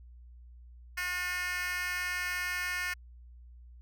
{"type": "tone with high-pass filter", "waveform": "10% pulse", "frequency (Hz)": 359.7, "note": "F#4", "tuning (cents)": -49, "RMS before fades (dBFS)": -34, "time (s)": [0.97, 2.94], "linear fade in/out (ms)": 10, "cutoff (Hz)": 1800, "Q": 2.1, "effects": ["added 60 Hz sine -49 dBFS peak until 3.81 s"]}